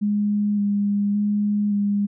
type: tone with vibrato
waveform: sine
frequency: 205 Hz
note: G#3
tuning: 22 cents flat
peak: -18 dBFS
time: 0.01-2.07 s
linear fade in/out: 20 ms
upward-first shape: square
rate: 0.88 Hz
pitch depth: 15 cents each way
effects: none